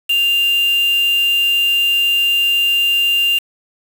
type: tone with quantisation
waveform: sine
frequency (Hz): 2794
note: F7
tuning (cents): 0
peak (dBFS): -12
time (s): 0.09-3.39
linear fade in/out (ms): 10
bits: 4
effects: none